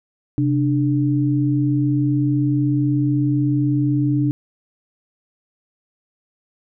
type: tone pair together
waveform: sine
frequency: 131.67 / 295.6 Hz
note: C3 / D4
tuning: +11 / +11 cents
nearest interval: octave + major second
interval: 1400 cents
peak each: -18 dBFS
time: 0.38-4.31 s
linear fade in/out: 0 ms
effects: none